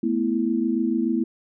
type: chord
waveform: sine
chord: A suspended second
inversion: none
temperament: equal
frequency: 220 / 246.9 / 329.6 Hz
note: A3 / B3 / E4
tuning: 0 / 0 / 0 cents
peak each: -25 / -24 / -24 dBFS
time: 0.03-1.24 s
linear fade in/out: 5 ms
effects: none